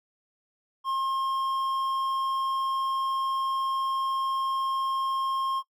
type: tone with hard clipping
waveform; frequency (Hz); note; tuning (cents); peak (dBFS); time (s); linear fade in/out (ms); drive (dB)
triangle; 1069; C6; +37; -27; 0.84-5.63; 50; 10
effects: noise-tail reverb RT60 0.1 s tail -19 dB re dry